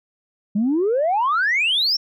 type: exponential sweep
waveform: sine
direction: up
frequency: 196.2 to 5588 Hz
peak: -15 dBFS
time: 0.55-1.97 s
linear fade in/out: 10 ms
effects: tanh soft clip ceiling -13 dBFS